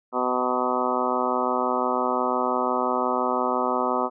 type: harmonic tone with a mistuned harmonic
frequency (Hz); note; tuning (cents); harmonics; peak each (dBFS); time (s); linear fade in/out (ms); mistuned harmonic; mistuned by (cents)
125.8; B2; +32; 2 / 3 / 4 / 5 / 6 / 7 / 8 / 9 / 10; -30 / -30 / -30 / -30 / -30 / -30 / -30 / -30 / -30; 0.12-4.1; 50; 7; +16
effects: none